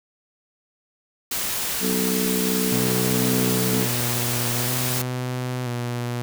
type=noise; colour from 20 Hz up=white; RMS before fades=-26 dBFS; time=1.31-5.02 s; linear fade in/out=5 ms
type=harmonic tone; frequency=62.6 Hz; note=B1; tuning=24 cents sharp; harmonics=3 / 4 / 5 / 6 / 7; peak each=-25 / -27 / -33 / -36 / -27 dBFS; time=1.8-3.88 s; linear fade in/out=50 ms
type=tone with vibrato; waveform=sawtooth; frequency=123.47 Hz; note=B2; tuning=in tune; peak=-21 dBFS; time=2.72-6.22 s; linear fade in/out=0 ms; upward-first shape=square; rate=0.51 Hz; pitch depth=34 cents each way
effects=none